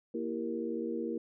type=harmonic tone with a mistuned harmonic; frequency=77.78 Hz; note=D#2; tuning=in tune; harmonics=3 / 4 / 5 / 6; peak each=-38 / -37 / -40 / -38 dBFS; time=0.14-1.18 s; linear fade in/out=5 ms; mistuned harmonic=4; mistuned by=+97 cents; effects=none